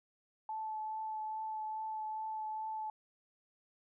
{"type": "tone with vibrato", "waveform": "sine", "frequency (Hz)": 870, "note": "A5", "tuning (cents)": -20, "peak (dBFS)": -37, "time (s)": [0.49, 2.9], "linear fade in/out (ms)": 2, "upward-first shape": "triangle", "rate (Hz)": 2.4, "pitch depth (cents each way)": 14, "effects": []}